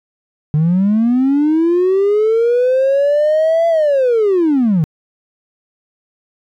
triangle linear two-way sweep, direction up then down, 146.83 to 676 to 146.83 Hz, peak -7 dBFS, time 0.54-4.84 s, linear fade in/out 0 ms, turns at 3.68 s, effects tanh soft clip ceiling -6 dBFS

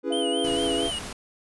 triangle chord, C# minor seventh, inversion none, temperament equal with one note detuned, 277.2 / 334.2 / 415.3 / 493.9 Hz, C#4 / E4 / G#4 / B4, 0 / +24 / 0 / 0 cents, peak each -28 dBFS, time 0.03-0.9 s, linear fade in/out 50 ms
sine tone with pitch glide, 684 to 678.1 Hz, F5 to E5, -36 to +49 cents, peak -31 dBFS, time 0.1-0.91 s, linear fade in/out 10 ms, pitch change -15 cents, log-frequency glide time 0.49-0.72 s
square tone with vibrato, 3016 Hz, F#7, 32 cents sharp, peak -29 dBFS, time 0.12-0.99 s, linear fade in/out 5 ms, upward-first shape sine, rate 4.4 Hz, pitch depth 85 cents each way
pink noise, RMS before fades -36 dBFS, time 0.44-1.13 s, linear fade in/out 5 ms
effects resampled to 24000 Hz

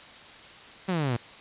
sawtooth exponential sweep, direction down, 195 to 112.3 Hz, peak -21 dBFS, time 0.88-1.17 s, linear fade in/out 10 ms, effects white hiss -47 dBFS RMS until 1.4 s + resampled to 8000 Hz

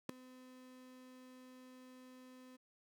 35% pulse tone with ADSR envelope, 255.2 Hz, C4, 43 cents flat, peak -31 dBFS, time 0.09-2.57 s, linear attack 4 ms, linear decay 4 ms, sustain -23 dB, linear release 15 ms, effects none

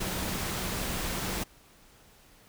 sine tone in noise, 187.8 Hz, F#3, 26 cents sharp, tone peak -41 dBFS, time 0-1.44 s, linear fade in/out 10 ms, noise pink, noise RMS -33 dBFS, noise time 0-1.44 s, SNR -11 dB, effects pink hiss -58 dBFS RMS until 2.48 s

